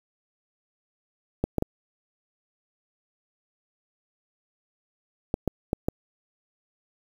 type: clicks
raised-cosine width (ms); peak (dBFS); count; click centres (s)
2; -10; 7; 1.44 / 1.583 / 1.624 / 5.341 / 5.477 / 5.731 / 5.885
effects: 7-bit